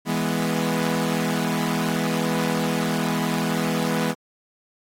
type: chord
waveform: sawtooth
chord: E major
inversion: none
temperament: equal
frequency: 164.81 / 207.7 / 246.9 Hz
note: E3 / G#3 / B3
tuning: 0 / 0 / 0 cents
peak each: -22 dBFS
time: 0.05-4.15 s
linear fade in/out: 50 ms
effects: AAC 48 kbps